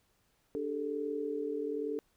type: chord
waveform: sine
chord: D suspended fourth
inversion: none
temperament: equal with one note detuned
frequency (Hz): 293.7 / 399.1 / 440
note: D4 / G4 / A4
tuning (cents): 0 / +31 / 0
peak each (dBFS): -38 / -40 / -35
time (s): 0.55-1.99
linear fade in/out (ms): 0
effects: pink hiss -73 dBFS RMS until 2.16 s